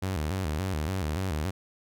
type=tone with vibrato; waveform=sawtooth; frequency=85 Hz; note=F2; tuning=46 cents flat; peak=-24 dBFS; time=0.02-1.51 s; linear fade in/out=10 ms; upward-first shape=square; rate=3.5 Hz; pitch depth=190 cents each way; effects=none